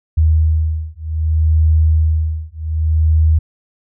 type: beating tone pair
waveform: sine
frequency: 78.6 / 79.24 Hz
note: D#2 / D#2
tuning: +18 / +32 cents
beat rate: 0.64 Hz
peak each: -14 dBFS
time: 0.17-3.39 s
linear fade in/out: 10 ms
effects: none